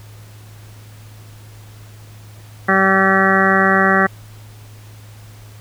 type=harmonic tone; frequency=192.2 Hz; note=G3; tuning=34 cents flat; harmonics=1 / 2 / 3 / 4 / 6 / 7 / 8 / 9 / 10; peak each=-18 / -20 / -22 / -20 / -19 / -21 / -20 / -20 / -18 dBFS; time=2.68-4.07 s; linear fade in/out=10 ms; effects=added 106 Hz sine -37 dBFS peak until 5.6 s + pink hiss -46 dBFS RMS until 5.6 s